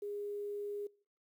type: tone with quantisation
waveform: sine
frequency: 410 Hz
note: G#4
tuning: 22 cents flat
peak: -38 dBFS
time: 0.02-0.87 s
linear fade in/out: 5 ms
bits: 11
effects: noise-tail reverb RT60 0.5 s tail -24 dB re dry